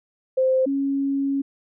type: tone pair in turn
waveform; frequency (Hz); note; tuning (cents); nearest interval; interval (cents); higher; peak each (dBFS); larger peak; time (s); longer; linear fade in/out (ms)
sine; 521 / 276; C5 / C#4; -7 / -7; major seventh; 1100; first; -16 / -20; first; 0.37-0.66 / 0.66-1.42; second; 10
effects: none

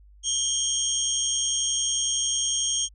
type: tone cluster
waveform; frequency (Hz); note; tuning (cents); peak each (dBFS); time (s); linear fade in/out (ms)
sine; 3121 / 3252 / 5670 / 6490 / 8640; G7 / G#7 / F8 / G#8 / C#9; -8 / -37 / +25 / -41 / -45; -32 / -30 / -34 / -25 / -34; 0.23-2.89; 50
effects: added 50 Hz sine -49 dBFS peak until 2.94 s

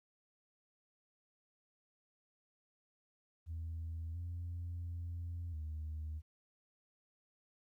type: tone with pitch steps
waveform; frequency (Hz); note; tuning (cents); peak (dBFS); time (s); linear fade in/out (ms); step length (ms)
sine; 82 / 86.4 / 85.7 / 77.6; E2 / F2 / F2 / D#2; -9 / -18 / -32 / -4; -38; 3.46-6.22; 50; 690
effects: tanh soft clip ceiling -37 dBFS + 13-bit

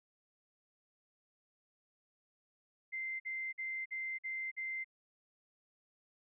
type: tone bursts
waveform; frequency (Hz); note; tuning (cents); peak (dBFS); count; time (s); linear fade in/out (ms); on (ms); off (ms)
sine; 2083; C7; -8; -37; 6; 2.92-4.845; 20; 280; 49
effects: none

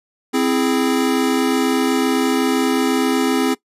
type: chord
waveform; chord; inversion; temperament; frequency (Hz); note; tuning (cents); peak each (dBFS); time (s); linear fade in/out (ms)
square; C augmented; none; equal; 261.6 / 329.6 / 415.3; C4 / E4 / G#4; 0 / 0 / 0; -18 / -22 / -22; 0.33-3.55; 20
effects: noise-tail reverb RT60 0.1 s tail -20 dB re dry + resampled to 32000 Hz

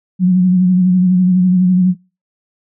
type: tone with vibrato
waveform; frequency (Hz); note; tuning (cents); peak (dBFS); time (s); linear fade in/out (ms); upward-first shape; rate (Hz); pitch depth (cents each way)
sine; 182.6; F#3; -23; -7; 0.19-1.95; 50; sine; 12; 34
effects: noise-tail reverb RT60 0.3 s tail -24 dB re dry

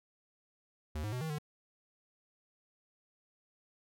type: tone with pitch steps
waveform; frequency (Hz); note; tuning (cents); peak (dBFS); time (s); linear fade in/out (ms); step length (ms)
square; 76.4 / 105.7 / 125.3 / 159.3 / 149.9; D#2 / G#2 / B2 / D#3 / D3; -31 / +31 / +25 / +41 / +36; -36; 0.95-1.385; 5; 87
effects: none

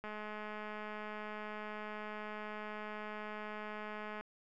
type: click train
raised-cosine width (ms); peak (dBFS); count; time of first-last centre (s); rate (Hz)
0.5; -30; 885; 0.04-4.21; 212
effects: none

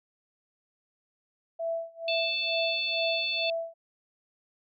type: tone with tremolo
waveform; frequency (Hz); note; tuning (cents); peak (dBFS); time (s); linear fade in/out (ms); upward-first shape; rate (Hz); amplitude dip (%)
sine; 663; E5; +10; -27; 1.59-3.74; 10; sine; 2.2; 95
type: harmonic tone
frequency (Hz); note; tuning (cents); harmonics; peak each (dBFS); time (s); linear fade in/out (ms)
880; A5; 0; 3 / 4 / 5; -30 / -32 / -34; 2.08-3.5; 2
effects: none

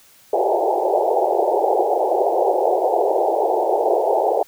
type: band-pass noise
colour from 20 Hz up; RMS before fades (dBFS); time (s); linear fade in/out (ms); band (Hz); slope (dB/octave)
white; -18; 0.33-4.43; 5; 350 to 860; 96
effects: white hiss -51 dBFS RMS until 4.47 s

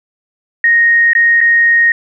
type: tone with dropouts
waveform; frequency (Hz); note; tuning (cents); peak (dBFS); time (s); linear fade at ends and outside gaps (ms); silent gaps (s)
sine; 1864.7; A#6; 0; -6; 0.64-1.92; 2; 1.133-1.151 / 1.406-1.412
effects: none

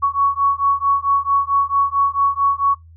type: beating tone pair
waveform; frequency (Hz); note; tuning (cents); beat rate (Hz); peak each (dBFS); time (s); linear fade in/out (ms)
sine; 1114 / 1118.5; C#6 / C#6; +8 / +15; 4.5; -17; 0.02-2.75; 20
effects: noise-tail reverb RT60 0.2 s tail -26 dB re dry + added 82 Hz sine -41 dBFS peak until 2.96 s

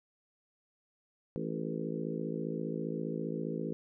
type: harmonic tone with a mistuned harmonic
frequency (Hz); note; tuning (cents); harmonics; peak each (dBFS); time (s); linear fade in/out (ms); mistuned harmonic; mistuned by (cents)
55; A1; 0; 3 / 4 / 5 / 6 / 7 / 8 / 9; -39 / -40 / -41 / -42 / -42 / -43 / -44; 1.36-3.73; 0; 8; +28
effects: none

